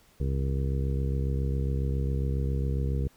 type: harmonic tone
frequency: 67.3 Hz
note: C2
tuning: 49 cents sharp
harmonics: 1 / 2 / 3 / 4 / 5 / 6 / 7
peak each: -27 / -30 / -38 / -42 / -44 / -41 / -41 dBFS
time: 0.2-3.08 s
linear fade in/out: 5 ms
effects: pink hiss -61 dBFS RMS until 3.16 s